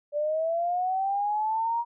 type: linear sweep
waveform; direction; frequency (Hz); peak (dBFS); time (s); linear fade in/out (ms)
sine; up; 580 to 950; -24; 0.12-1.85; 50
effects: none